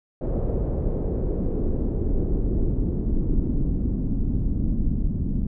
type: noise with low-pass filter sweep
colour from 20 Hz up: brown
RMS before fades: -23 dBFS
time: 0.21-5.47 s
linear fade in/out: 5 ms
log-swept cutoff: 530 to 210 Hz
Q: 2.2
effects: none